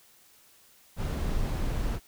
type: noise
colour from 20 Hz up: brown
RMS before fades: -29 dBFS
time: 0.96-2 s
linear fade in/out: 50 ms
effects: white hiss -59 dBFS RMS until 2.07 s